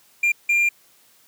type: tone bursts at uneven times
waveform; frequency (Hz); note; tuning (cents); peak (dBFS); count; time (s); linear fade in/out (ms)
triangle; 2393; D7; +32; -14; 2; 0.23-0.32 / 0.49-0.69; 5
effects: white hiss -56 dBFS RMS until 1.27 s + high-pass 100 Hz 12 dB/octave